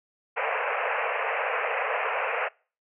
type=band-pass noise; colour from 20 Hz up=pink; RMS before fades=-28 dBFS; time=0.36-2.49 s; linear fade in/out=20 ms; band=450 to 2700 Hz; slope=96 dB/octave; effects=noise-tail reverb RT60 0.4 s tail -26 dB re dry